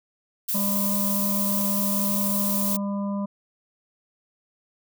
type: noise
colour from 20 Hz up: violet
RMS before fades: -26 dBFS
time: 0.48-2.77 s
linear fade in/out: 10 ms
type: harmonic tone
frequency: 200.4 Hz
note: G3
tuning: 38 cents sharp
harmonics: 1 / 3 / 5 / 6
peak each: -25 / -35 / -37 / -47 dBFS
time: 0.54-3.26 s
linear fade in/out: 10 ms
effects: none